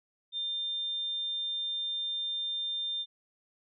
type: tone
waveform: sine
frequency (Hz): 3600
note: A7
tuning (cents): +39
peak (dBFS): -31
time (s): 0.32-3.06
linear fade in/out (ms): 50
effects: none